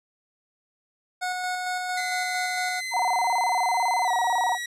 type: tone with tremolo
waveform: 25% pulse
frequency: 730 Hz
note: F#5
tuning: 24 cents flat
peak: -22 dBFS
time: 1.21-2.81 s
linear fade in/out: 20 ms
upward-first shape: square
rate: 4.4 Hz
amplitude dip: 25%
type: tone with pitch glide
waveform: sawtooth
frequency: 2048 to 1921.9 Hz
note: C7 to B6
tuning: -38 to -48 cents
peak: -26 dBFS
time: 1.97-4.66 s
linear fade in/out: 5 ms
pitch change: -110 cents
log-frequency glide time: 4.04-4.11 s
type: tone with vibrato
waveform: sine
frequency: 830.6 Hz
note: G#5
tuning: in tune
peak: -21 dBFS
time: 2.91-4.58 s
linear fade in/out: 50 ms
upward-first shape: square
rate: 18 Hz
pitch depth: 210 cents each way
effects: low-pass 10000 Hz 12 dB/octave